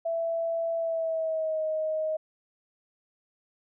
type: tone with pitch glide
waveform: sine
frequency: 664 to 626.7 Hz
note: E5 to D#5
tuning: +12 to +12 cents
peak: -26 dBFS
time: 0.05-2.17 s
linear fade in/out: 10 ms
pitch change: -100 cents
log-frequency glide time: 0.77-1.63 s
effects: none